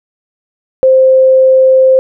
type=tone; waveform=sine; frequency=523.3 Hz; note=C5; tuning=in tune; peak=-3 dBFS; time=0.83-1.99 s; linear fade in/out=0 ms; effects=none